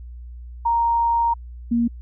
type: tone pair in turn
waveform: sine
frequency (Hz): 932.3 / 235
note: A#5 / A#3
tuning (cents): 0 / +14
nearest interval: 2 octaves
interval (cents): 2386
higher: first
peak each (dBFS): -16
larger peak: neither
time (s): 0.65-1.34 / 1.71-1.88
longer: first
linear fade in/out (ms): 10
effects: added 60 Hz sine -34 dBFS peak until 2.01 s